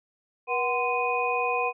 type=tone cluster; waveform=sine; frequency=483.3 / 746 / 1031 / 2487 Hz; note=B4 / F#5 / C6 / D#7; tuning=-38 / +14 / -26 / -1 cents; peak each=-29 dBFS; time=0.47-1.73 s; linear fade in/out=50 ms; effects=none